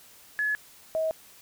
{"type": "tone pair in turn", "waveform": "sine", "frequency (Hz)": [1703, 637.9], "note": ["G#6", "D#5"], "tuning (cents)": [43, 43], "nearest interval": "octave + perfect fourth", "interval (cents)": 1700, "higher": "first", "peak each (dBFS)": -24, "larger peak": "neither", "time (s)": [[0.39, 0.55], [0.95, 1.11]], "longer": "neither", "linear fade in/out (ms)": 0, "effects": ["white hiss -53 dBFS RMS until 1.41 s"]}